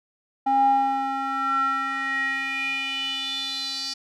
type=tone with band-pass filter sweep; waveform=square; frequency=270.1 Hz; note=C#4; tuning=45 cents flat; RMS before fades=-25 dBFS; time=0.46-3.94 s; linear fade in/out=10 ms; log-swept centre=730 to 4800 Hz; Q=6.5; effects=none